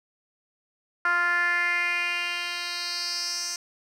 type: tone with band-pass filter sweep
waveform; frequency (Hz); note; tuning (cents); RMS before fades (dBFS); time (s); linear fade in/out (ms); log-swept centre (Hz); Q
10% pulse; 349.2; F4; 0; -27; 1.05-3.56; 2; 1400 to 6300; 3.8
effects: none